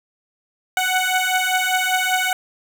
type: beating tone pair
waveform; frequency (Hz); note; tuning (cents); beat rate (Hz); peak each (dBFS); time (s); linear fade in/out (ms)
15% pulse; 740 / 745.1; F#5 / F#5; 0 / +12; 5.1; -14; 0.77-2.33; 2
effects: none